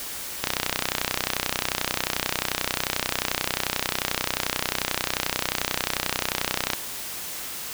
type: click train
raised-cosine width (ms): 0.2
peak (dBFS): -4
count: 198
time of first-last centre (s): 0.44-6.734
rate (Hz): 31.3
effects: white hiss -34 dBFS RMS until 7.73 s